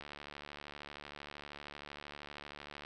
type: click train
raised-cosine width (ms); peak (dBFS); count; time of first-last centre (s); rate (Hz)
0.3; -30; 208; 0.01-2.85; 72.9
effects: none